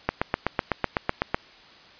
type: click train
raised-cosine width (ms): 0.5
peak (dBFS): -6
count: 11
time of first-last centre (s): 0.09-1.345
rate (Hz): 7.97
effects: white hiss -50 dBFS RMS until 1.99 s + resampled to 11025 Hz